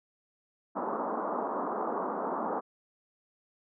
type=band-pass noise; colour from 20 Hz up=white; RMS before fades=-33 dBFS; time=0.75-2.61 s; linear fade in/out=20 ms; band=200 to 1200 Hz; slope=48 dB/octave; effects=none